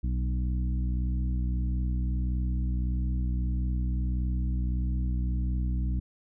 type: harmonic tone with a mistuned harmonic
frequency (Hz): 61.6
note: B1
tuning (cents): -4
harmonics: 1 / 2 / 3 / 4 / 5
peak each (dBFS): -26 / -35 / -37 / -43 / -44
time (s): 0.03-6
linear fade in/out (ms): 10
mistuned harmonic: 3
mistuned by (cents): +20
effects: none